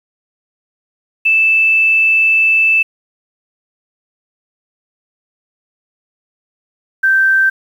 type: tone pair in turn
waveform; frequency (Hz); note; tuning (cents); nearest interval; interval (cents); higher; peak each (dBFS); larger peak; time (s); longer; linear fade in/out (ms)
sine; 2637 / 1559.8; E7 / G6; 0 / -9; major sixth; 909; first; -8; neither; 1.25-2.83 / 7.03-7.5; first; 10
effects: 7-bit